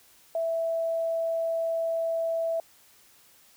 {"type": "tone", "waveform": "sine", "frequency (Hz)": 659.3, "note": "E5", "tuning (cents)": 0, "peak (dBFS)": -25, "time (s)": [0.35, 2.6], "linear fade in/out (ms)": 2, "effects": ["white hiss -58 dBFS RMS until 3.56 s"]}